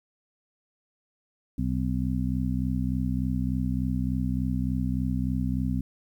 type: harmonic tone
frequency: 63.4 Hz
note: B1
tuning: 46 cents sharp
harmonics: 1 / 2 / 3 / 4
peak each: -30 / -30 / -30 / -30 dBFS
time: 1.58-5.81 s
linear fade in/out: 5 ms
effects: 10-bit